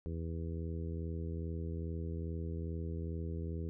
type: harmonic tone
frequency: 82.41 Hz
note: E2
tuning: in tune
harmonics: 1 / 2 / 3 / 4 / 5 / 6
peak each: -38 / -43 / -49 / -48 / -48 / -53 dBFS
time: 0.06-3.69 s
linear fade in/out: 0 ms
effects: none